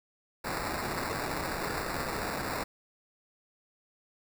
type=noise with sample-and-hold; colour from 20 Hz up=blue; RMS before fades=-34 dBFS; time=0.44-2.64 s; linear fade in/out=10 ms; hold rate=3150 Hz; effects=none